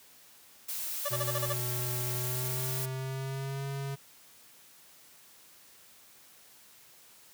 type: noise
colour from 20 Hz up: blue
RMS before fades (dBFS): -36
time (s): 0.68-2.86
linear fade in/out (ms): 10
type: tone bursts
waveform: 25% pulse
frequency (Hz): 580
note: D5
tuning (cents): -22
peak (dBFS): -27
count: 7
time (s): 1.05-1.534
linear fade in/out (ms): 10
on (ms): 40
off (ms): 34
type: tone with pitch glide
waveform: square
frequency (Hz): 123.47 to 137.79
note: B2 to C#3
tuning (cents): 0 to -10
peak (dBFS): -34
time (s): 1.1-3.96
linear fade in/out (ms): 20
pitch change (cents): +190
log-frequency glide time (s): 2.06-3.66
effects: white hiss -57 dBFS RMS until 7.33 s + high-pass 80 Hz 12 dB/octave